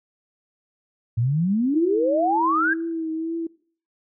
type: exponential sweep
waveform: sine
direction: up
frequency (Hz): 109.9 to 1661.2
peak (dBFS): -18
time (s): 1.17-2.74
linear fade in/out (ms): 10
type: tone with vibrato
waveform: sine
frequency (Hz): 325.5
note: E4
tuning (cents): -22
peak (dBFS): -24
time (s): 1.74-3.47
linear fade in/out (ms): 5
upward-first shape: triangle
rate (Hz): 2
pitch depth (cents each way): 46
effects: noise-tail reverb RT60 0.5 s tail -22 dB re dry